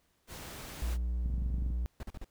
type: noise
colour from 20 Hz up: pink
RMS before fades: -45 dBFS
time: 0.27-0.98 s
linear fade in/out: 50 ms
type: tone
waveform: triangle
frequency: 59.8 Hz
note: A#1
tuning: 45 cents sharp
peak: -28 dBFS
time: 0.82-1.86 s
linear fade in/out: 0 ms
type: click train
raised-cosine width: 5 ms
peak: -28 dBFS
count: 12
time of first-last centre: 1.26-1.704 s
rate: 24.8 Hz
type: noise bursts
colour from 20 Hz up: brown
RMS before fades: -40 dBFS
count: 4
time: 2-2.245 s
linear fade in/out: 2 ms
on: 32 ms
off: 39 ms
effects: pink hiss -73 dBFS RMS until 2.3 s